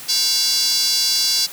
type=tone with high-pass filter; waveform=square; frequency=311.1 Hz; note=D#4; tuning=in tune; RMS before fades=-18 dBFS; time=0.08-1.47 s; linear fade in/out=20 ms; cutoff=4700 Hz; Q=4.7; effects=white hiss -35 dBFS RMS until 1.52 s + high-pass 80 Hz 12 dB/octave